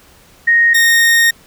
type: tone pair in turn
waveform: sine / 40% pulse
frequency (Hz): 1864.7 / 1852.9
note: A#6 / A#6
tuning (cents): 0 / -11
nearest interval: unison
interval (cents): 11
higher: first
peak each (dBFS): -7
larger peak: neither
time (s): 0.47-0.74 / 0.74-1.31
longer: second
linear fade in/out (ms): 10
effects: pink hiss -46 dBFS RMS until 1.46 s